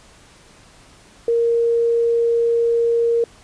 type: tone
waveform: sine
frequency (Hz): 466.2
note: A#4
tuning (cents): 0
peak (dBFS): -14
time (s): 1.28-3.24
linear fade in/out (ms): 2
effects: pink hiss -48 dBFS RMS until 3.43 s + resampled to 22050 Hz